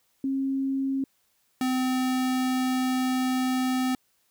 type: tone pair in turn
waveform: sine / square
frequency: 270 / 256.7 Hz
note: C#4 / C4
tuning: -45 / -33 cents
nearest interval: minor second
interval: 88 cents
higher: first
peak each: -24 dBFS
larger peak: neither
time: 0.24-1.04 / 1.61-3.95 s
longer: second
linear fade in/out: 2 ms
effects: white hiss -69 dBFS RMS until 4.3 s